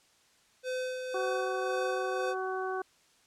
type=tone with tremolo; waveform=square; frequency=510 Hz; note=C5; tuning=44 cents flat; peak=-32 dBFS; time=0.63-2.35 s; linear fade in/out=50 ms; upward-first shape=sine; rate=1.9 Hz; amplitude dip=40%
type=harmonic tone; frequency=376 Hz; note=F#4; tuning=28 cents sharp; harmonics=1 / 2 / 3 / 4; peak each=-34 / -37 / -39 / -40 dBFS; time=1.14-2.82 s; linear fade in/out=5 ms
effects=white hiss -65 dBFS RMS until 3.26 s + low-pass 8000 Hz 12 dB/octave